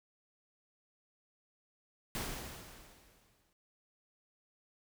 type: noise with exponential decay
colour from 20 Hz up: pink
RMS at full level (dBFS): -37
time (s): 2.15-3.53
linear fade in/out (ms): 1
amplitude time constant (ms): 300
effects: none